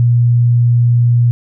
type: tone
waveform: sine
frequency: 119.8 Hz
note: A#2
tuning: 48 cents sharp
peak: -7 dBFS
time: 0-1.31 s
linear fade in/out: 0 ms
effects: none